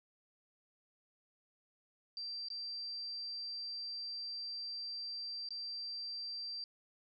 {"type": "tone with dropouts", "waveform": "sine", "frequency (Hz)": 4700, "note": "D8", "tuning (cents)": 1, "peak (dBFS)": -40, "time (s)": [2.17, 6.64], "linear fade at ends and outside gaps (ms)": 1, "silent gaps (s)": [[2.485, 2.502], [5.488, 5.506]], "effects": []}